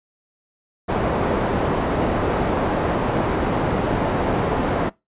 white low-pass noise, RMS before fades -21 dBFS, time 0.88-4.9 s, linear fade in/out 20 ms, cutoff 710 Hz, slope 12 dB/octave, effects noise-tail reverb RT60 0.2 s tail -21 dB re dry + resampled to 8000 Hz

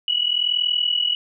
sine tone pair together, 2915 / 2956 Hz, F#7 / F#7, -26 / -2 cents, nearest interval unison, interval 24 cents, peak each -21 dBFS, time 0.08-1.15 s, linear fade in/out 2 ms, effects none

